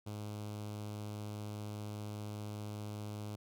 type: tone with notch filter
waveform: sawtooth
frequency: 105 Hz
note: G#2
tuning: 19 cents sharp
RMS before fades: -43 dBFS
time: 0.06-3.36 s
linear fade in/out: 10 ms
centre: 1800 Hz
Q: 1.4
effects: none